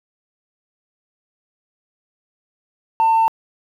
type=tone; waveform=sine; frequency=898 Hz; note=A5; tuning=35 cents sharp; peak=-10 dBFS; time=3-3.28 s; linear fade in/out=0 ms; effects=tanh soft clip ceiling -10 dBFS + 8-bit